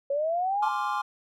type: linear sweep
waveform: sine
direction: up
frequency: 547 to 876 Hz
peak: -24 dBFS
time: 0.1-0.69 s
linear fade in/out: 5 ms
type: chord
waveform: triangle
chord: D half-diminished seventh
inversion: second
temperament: equal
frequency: 830.6 / 1046.5 / 1174.7 / 1396.9 Hz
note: Ab5 / C6 / D6 / F6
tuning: 0 / 0 / 0 / 0 cents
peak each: -29 / -29 / -30 / -34 dBFS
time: 0.62-1.02 s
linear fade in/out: 10 ms
effects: none